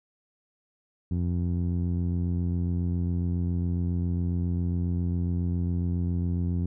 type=tone with low-pass filter; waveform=15% pulse; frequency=87.31 Hz; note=F2; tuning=in tune; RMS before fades=-27 dBFS; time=1.11-6.66 s; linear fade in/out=5 ms; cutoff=180 Hz; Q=0.7; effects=none